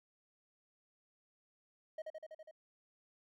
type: tone with echo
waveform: triangle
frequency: 628 Hz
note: D#5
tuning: 16 cents sharp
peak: -38 dBFS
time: 1.98-2.02 s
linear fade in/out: 5 ms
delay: 82 ms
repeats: 6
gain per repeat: -2 dB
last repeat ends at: 2.512 s
effects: none